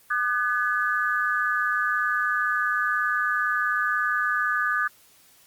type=tone cluster; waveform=sine; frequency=1214 / 1505 / 1703 Hz; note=D#6 / F#6 / G#6; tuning=-43 / +29 / +43 cents; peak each=-26 dBFS; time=0.1-4.88 s; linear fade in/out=10 ms; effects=white hiss -56 dBFS RMS until 5.46 s + Opus 32 kbps